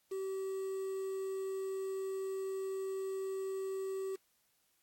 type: tone with quantisation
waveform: triangle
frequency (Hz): 384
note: G4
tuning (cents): -36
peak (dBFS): -34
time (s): 0.11-4.16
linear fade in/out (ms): 10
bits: 9
effects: white hiss -75 dBFS RMS until 4.82 s + AAC 64 kbps